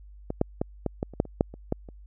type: clicks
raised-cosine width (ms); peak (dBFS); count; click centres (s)
2; -16 / -8 / -12 / -13 / -14 / -29 / -7 / -28 / -6 / -28 / -12 / -30; 12; 0.304 / 0.414 / 0.615 / 0.863 / 1.029 / 1.137 / 1.201 / 1.253 / 1.409 / 1.54 / 1.724 / 1.888
effects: added 50 Hz sine -45 dBFS peak until 2.06 s